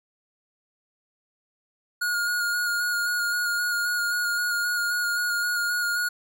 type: tone with vibrato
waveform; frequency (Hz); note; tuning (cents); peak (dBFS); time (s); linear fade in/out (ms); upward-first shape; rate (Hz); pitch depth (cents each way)
square; 1435; F6; +47; -24; 2.01-6.09; 10; square; 3.8; 15
effects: none